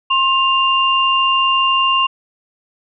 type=tone pair together; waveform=sine; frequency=1063 / 2794 Hz; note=C6 / F7; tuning=+27 / 0 cents; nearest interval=octave + perfect fourth; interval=1673 cents; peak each=-14 / -15 dBFS; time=0.1-2.07 s; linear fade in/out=10 ms; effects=none